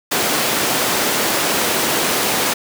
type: high-pass noise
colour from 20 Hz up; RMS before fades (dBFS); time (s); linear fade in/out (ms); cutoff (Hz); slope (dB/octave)
pink; -18; 0.11-2.54; 10; 270; 12
effects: none